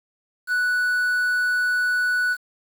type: tone with quantisation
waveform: triangle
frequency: 1480 Hz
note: F#6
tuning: in tune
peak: -17 dBFS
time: 0.47-2.37 s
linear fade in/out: 50 ms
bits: 7
effects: none